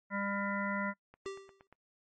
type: harmonic tone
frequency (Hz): 200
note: G3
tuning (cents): +35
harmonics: 1 / 3 / 5 / 7 / 9 / 10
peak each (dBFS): -36 / -41 / -40 / -39 / -44 / -41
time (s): 0.1-0.94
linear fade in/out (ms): 50
type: click train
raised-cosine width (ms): 0.5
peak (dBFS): -40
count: 6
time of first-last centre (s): 1.14-1.726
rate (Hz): 8.53
type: tone with exponential decay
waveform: square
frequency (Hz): 390.6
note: G4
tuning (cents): -6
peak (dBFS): -36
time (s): 1.26-1.67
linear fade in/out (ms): 0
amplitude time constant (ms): 87
effects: noise-tail reverb RT60 0.1 s tail -23 dB re dry + MP3 32 kbps